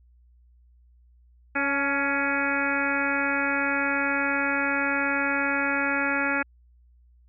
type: harmonic tone with a mistuned harmonic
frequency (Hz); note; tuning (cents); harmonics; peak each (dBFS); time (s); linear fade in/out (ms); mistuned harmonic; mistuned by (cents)
279.1; C#4; +12; 1 / 2 / 3 / 4 / 5 / 6 / 7 / 8 / 9; -30 / -33 / -33 / -39 / -28 / -29 / -35 / -32 / -33; 1.55-6.43; 10; 3; +34
effects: added 60 Hz sine -54 dBFS peak until 7.28 s